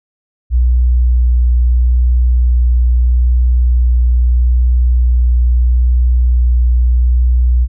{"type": "tone with vibrato", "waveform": "sine", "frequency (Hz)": 60.9, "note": "B1", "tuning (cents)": -24, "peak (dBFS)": -7, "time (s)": [0.5, 7.68], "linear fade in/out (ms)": 50, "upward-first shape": "sine", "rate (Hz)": 0.77, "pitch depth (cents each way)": 10, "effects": []}